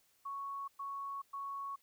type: tone bursts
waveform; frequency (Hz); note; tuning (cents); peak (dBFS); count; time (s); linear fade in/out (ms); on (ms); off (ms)
sine; 1110; C#6; +2; -39; 3; 0.25-1.76; 10; 430; 110
effects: white hiss -72 dBFS RMS until 1.82 s